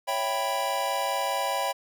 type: chord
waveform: square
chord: C# half-diminished seventh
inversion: none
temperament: equal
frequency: 554.4 / 659.3 / 784 / 987.8 Hz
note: C#5 / E5 / G5 / B5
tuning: 0 / 0 / 0 / 0 cents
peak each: -33 / -34 / -31 / -31 dBFS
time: 0.07-1.73 s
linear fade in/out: 20 ms
effects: none

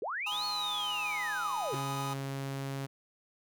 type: linear two-way sweep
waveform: sine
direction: up then down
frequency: 349.2 to 4368 to 349.2 Hz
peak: -33 dBFS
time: 0.02-1.75 s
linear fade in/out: 2 ms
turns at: 0.45 s
type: chord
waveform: square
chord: G# minor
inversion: none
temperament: just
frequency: 830.6 / 996.7 / 1245.9 Hz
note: G#5 / B5 / D#6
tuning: 0 / +16 / +2 cents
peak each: -41 / -43 / -40 dBFS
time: 0.26-2.14 s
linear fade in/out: 10 ms
type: click train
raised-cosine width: 0.3 ms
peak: -35 dBFS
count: 236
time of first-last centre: 0.32-1.798 s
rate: 159 Hz
type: tone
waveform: sawtooth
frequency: 136.8 Hz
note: C#3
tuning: 23 cents flat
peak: -31 dBFS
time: 1.72-2.87 s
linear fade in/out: 20 ms
effects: none

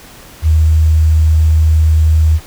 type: tone with quantisation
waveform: sine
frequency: 78.8 Hz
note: D#2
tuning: 23 cents sharp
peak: -6 dBFS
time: 0.42-2.4 s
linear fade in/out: 50 ms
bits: 6
effects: pink hiss -37 dBFS RMS until 2.46 s

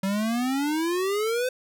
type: exponential sweep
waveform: square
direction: up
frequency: 190 to 516 Hz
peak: -24 dBFS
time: 0.03-1.49 s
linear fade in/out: 5 ms
effects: none

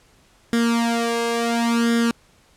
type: tone with flanger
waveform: sawtooth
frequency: 233.1 Hz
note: A#3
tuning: in tune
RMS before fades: -20 dBFS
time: 0.53-2.11 s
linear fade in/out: 0 ms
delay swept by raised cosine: 0.58 to 1.88 ms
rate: 0.71 Hz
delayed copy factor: +0.85
effects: pink hiss -56 dBFS RMS until 2.56 s + low-pass 10000 Hz 12 dB/octave

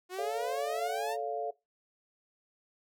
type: exponential sweep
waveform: sawtooth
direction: up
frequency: 357.5 to 932.3 Hz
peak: -33 dBFS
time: 0.09-1.17 s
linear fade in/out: 50 ms
type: chord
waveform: sine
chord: A augmented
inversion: none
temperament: equal with one note detuned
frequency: 440 / 568.3 / 698.5 Hz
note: A4 / C#5 / E#5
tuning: 0 / +43 / 0 cents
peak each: -36 / -39 / -35 dBFS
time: 0.18-1.51 s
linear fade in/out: 10 ms
effects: noise-tail reverb RT60 0.2 s tail -19 dB re dry

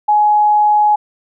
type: tone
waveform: sine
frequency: 840 Hz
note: G#5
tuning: 19 cents sharp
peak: -8 dBFS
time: 0.08-0.96 s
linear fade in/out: 10 ms
effects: none

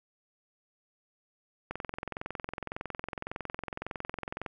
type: click train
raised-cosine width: 0.5 ms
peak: -20 dBFS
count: 61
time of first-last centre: 1.71-4.462 s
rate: 21.8 Hz
effects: none

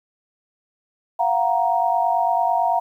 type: tone cluster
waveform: sine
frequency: 690 / 739 / 936 Hz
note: F5 / F#5 / A#5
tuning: -21 / -2 / +7 cents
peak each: -21 dBFS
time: 1.19-2.8 s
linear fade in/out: 10 ms
effects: 9-bit

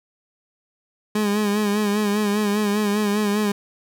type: tone with vibrato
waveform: 30% pulse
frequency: 207.7 Hz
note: G#3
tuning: in tune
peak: -16 dBFS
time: 1.15-3.52 s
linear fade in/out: 5 ms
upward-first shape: sine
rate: 5 Hz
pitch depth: 50 cents each way
effects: none

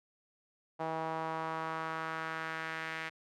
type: tone with band-pass filter sweep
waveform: sawtooth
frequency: 160.8 Hz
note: E3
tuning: 43 cents flat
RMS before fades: -38 dBFS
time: 0.79-3.1 s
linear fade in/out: 20 ms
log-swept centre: 790 to 2000 Hz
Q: 2.1
effects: none

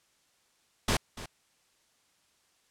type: noise with echo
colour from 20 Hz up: pink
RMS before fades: -26 dBFS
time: 0.88-0.97 s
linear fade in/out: 5 ms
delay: 290 ms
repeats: 1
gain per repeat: -15 dB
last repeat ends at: 1.26 s
effects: white hiss -69 dBFS RMS until 2.7 s + low-pass 9000 Hz 12 dB/octave

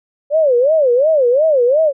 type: tone with vibrato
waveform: sine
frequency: 554.4 Hz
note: C#5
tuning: in tune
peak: -9 dBFS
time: 0.3-1.93 s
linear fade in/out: 50 ms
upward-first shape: sine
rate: 2.8 Hz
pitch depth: 260 cents each way
effects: none

